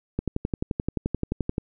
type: click train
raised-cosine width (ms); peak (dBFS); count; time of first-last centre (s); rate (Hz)
3; -12; 17; 0.19-1.581; 11.5
effects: none